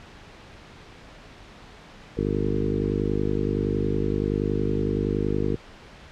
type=harmonic tone with a mistuned harmonic; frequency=50.7 Hz; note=G#1; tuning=41 cents flat; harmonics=1 / 2 / 3 / 4 / 5 / 6 / 7 / 8 / 9; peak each=-31 / -31 / -31 / -31 / -31 / -31 / -31 / -31 / -31 dBFS; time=2.17-5.56 s; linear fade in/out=5 ms; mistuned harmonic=2; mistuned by=+16 cents; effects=pink hiss -46 dBFS RMS until 6.11 s + low-pass 4000 Hz 12 dB/octave